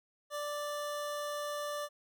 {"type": "tone", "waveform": "25% pulse", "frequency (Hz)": 587.3, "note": "D5", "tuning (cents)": 0, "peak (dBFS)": -32, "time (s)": [0.3, 1.89], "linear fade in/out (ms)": 50, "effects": []}